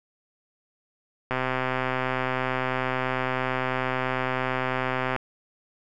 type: click train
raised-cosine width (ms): 0.5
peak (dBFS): -11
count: 498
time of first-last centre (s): 1.31-5.163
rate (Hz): 129
effects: none